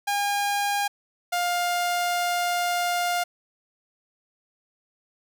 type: tone pair in turn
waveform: sawtooth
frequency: 811 / 704.8 Hz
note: G#5 / F5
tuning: -41 / +16 cents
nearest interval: major second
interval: 243 cents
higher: first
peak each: -19 dBFS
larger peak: neither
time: 0.07-0.88 / 1.32-3.24 s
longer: second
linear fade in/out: 10 ms
effects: none

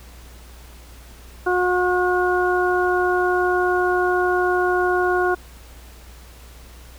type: harmonic tone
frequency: 361.3 Hz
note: F#4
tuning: 41 cents flat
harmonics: 1 / 2 / 3 / 4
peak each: -19 / -23 / -26 / -23 dBFS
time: 1.46-5.35 s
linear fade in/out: 10 ms
effects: added 60 Hz sine -41 dBFS peak until 6.98 s + pink hiss -47 dBFS RMS until 6.98 s

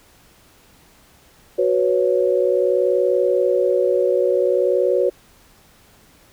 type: chord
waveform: sine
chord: F# suspended fourth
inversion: none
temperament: equal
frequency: 370 / 493.9 / 554.4 Hz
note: F#4 / B4 / C#5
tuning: 0 / 0 / 0 cents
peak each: -19 / -19 / -19 dBFS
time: 1.58-5.1 s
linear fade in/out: 10 ms
effects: pink hiss -52 dBFS RMS until 6.32 s

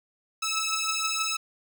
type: beating tone pair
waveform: 10% pulse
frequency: 1300 / 1306.3 Hz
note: E6 / E6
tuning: -24 / -16 cents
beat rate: 6.3 Hz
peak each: -21 dBFS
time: 0.42-1.37 s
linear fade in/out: 10 ms
effects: none

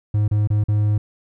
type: tone with dropouts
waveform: triangle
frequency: 105 Hz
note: G#2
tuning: 19 cents sharp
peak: -13 dBFS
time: 0.14-0.98 s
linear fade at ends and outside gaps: 5 ms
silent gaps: 0.28-0.312 / 0.474-0.502 / 0.639-0.684 s
effects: none

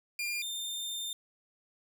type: tone pair in turn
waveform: sawtooth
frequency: 2402 / 3611 Hz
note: D7 / A7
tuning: +38 / +44 cents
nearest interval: perfect fifth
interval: 706 cents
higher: second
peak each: -29 / -32 dBFS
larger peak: first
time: 0.19-0.42 / 0.42-1.13 s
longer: second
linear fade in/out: 2 ms
effects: none

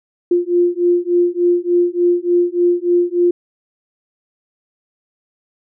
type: beating tone pair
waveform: sine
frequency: 349.2 / 352.6 Hz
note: F4 / F4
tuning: 0 / +17 cents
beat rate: 3.4 Hz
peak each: -15 dBFS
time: 0.31-3.31 s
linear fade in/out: 5 ms
effects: none

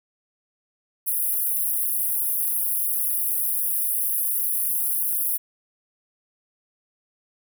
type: high-pass noise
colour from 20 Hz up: pink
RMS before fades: -24 dBFS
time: 1.06-5.38 s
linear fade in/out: 20 ms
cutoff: 10000 Hz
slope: 96 dB/octave
effects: none

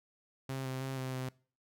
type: tone with pitch steps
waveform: sawtooth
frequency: 133.4 / 130.7 / 133.4 / 130.3 / 129.4 Hz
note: C3 / C3 / C3 / C3 / C3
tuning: +34 / -1 / +34 / -7 / -19 cents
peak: -32 dBFS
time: 0.49-1.29 s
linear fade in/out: 5 ms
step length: 160 ms
effects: noise-tail reverb RT60 0.4 s tail -22 dB re dry

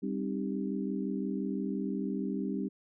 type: harmonic tone with a mistuned harmonic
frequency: 65.8 Hz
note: C2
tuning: 10 cents sharp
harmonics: 3 / 4 / 5 / 6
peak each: -34 / -36 / -38 / -40 dBFS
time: 0.02-2.69 s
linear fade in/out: 20 ms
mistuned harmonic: 5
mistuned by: -110 cents
effects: none

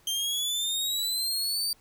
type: exponential sweep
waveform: sawtooth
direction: up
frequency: 3136 to 4662 Hz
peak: -24 dBFS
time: 0.07-1.73 s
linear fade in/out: 2 ms
effects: pink hiss -61 dBFS RMS until 1.8 s

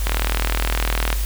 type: click train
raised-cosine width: 0.3 ms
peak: -4 dBFS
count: 43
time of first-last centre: 0.07-1.128 s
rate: 39.7 Hz
effects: added 50 Hz sine -19 dBFS peak until 1.25 s + white hiss -32 dBFS RMS until 1.25 s

